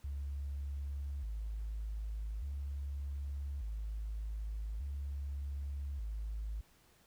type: tone with vibrato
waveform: sine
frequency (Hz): 61.2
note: B1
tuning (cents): -15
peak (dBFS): -36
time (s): 0.04-6.61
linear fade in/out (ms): 5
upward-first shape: square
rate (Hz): 0.42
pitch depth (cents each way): 240
effects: tanh soft clip ceiling -33 dBFS + pink hiss -67 dBFS RMS until 7.06 s